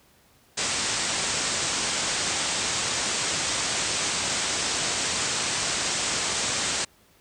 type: low-pass noise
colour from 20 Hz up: white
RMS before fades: -27 dBFS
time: 0.57-6.85 s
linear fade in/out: 10 ms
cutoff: 8600 Hz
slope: 96 dB/octave
effects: pink hiss -59 dBFS RMS until 7.2 s + high-pass 60 Hz 12 dB/octave